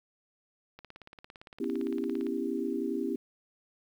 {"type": "click train", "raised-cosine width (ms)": 0.3, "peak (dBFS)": -31, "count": 27, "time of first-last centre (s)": [0.79, 2.267], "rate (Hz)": 17.6}
{"type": "chord", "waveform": "sine", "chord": "C# half-diminished seventh", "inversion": "third", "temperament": "equal with one note detuned", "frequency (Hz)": [246.9, 277.2, 329.6, 396.1], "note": ["B3", "C#4", "E4", "G4"], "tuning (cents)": [0, 0, 0, 18], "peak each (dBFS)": -35, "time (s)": [1.6, 3.16], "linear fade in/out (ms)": 5}
{"effects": ["10-bit"]}